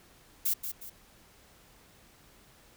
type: noise with echo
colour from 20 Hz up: violet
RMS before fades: -28 dBFS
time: 0.45-0.54 s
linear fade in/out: 10 ms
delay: 180 ms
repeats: 2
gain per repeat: -8 dB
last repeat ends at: 0.9 s
effects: pink hiss -59 dBFS RMS until 2.76 s